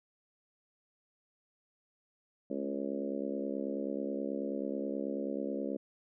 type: harmonic tone with a mistuned harmonic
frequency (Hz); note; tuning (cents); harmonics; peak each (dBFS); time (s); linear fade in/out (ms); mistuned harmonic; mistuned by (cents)
69.3; C#2; 0; 3 / 4 / 5 / 6 / 7 / 8 / 9; -40 / -38 / -41 / -44 / -42 / -41 / -51; 2.5-5.77; 5; 3; +23
effects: none